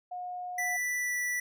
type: tone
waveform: sine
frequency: 721 Hz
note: F#5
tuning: 45 cents flat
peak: -35 dBFS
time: 0.11-0.77 s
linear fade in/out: 10 ms
type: tone with pitch glide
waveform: square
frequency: 1975.5 to 1964.1 Hz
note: B6 to B6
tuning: 0 to -10 cents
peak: -30 dBFS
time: 0.58-1.4 s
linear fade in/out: 5 ms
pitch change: -10 cents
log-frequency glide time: 0.97-1.16 s
effects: none